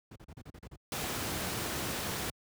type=noise bursts; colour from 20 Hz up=brown; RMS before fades=-43 dBFS; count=8; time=0.11-0.761 s; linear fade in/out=5 ms; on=49 ms; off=37 ms
type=noise; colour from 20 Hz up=pink; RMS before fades=-35 dBFS; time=0.92-2.3 s; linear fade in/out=2 ms
effects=high-pass 80 Hz 12 dB/octave